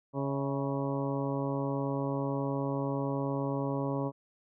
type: harmonic tone with a mistuned harmonic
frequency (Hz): 138.59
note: C#3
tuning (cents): 0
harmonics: 1 / 2 / 3 / 4 / 5 / 6 / 7 / 8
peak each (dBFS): -34 / -34 / -38 / -37 / -44 / -45 / -41 / -45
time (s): 0.13-4.12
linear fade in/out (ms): 50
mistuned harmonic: 5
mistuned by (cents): -75
effects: none